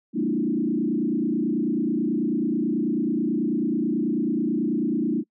sine tone with frequency modulation, 264.3 Hz, C4, 18 cents sharp, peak -20 dBFS, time 0.13-5.24 s, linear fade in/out 50 ms, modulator 29.2 Hz, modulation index 2.4, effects noise-tail reverb RT60 0.1 s tail -24 dB re dry + high-pass 150 Hz 12 dB/octave

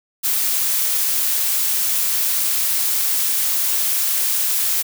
blue noise, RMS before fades -19 dBFS, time 0.23-4.83 s, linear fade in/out 20 ms, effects none

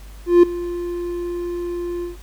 triangle tone with ADSR envelope, 349.2 Hz, F4, in tune, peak -3 dBFS, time 0.26-2.17 s, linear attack 170 ms, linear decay 7 ms, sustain -18 dB, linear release 140 ms, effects added 50 Hz sine -36 dBFS peak until 2.22 s + pink hiss -48 dBFS RMS until 2.22 s

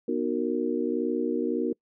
sine chord, B major seventh, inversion none, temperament just, 246.9 / 308.7 / 370.4 / 463 Hz, B3 / D#4 / F#4 / A#4, 0 / -14 / +2 / -12 cents, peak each -30 dBFS, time 0.08-1.73 s, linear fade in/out 5 ms, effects noise-tail reverb RT60 0.1 s tail -26 dB re dry

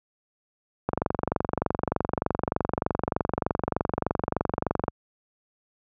click train, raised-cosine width 1 ms, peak -9 dBFS, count 94, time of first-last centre 0.89-4.881 s, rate 23.3 Hz, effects high-pass 60 Hz 12 dB/octave

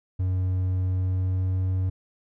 triangle tone with pitch glide, 92.5 to 93.3 Hz, F#2 to F#2, 0 to +15 cents, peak -20 dBFS, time 0.19-1.9 s, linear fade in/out 10 ms, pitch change +15 cents, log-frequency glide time 0.85-1.68 s, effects none

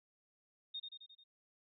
sine tone with echo, 3690 Hz, A#7, 18 cents flat, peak -40 dBFS, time 0.74-0.8 s, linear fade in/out 10 ms, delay 88 ms, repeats 5, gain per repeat -4 dB, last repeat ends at 1.24 s, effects none

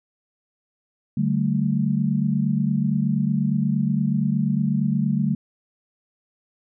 sine chord, D suspended fourth, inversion none, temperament equal with one note detuned, 146.83 / 191.52 / 220 Hz, D3 / G3 / A3, 0 / -40 / 0 cents, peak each -23 dBFS, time 1.17-5.35 s, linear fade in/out 5 ms, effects none

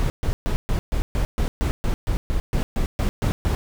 brown noise bursts, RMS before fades -21 dBFS, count 16, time 0-3.55 s, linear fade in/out 0 ms, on 100 ms, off 130 ms, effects none

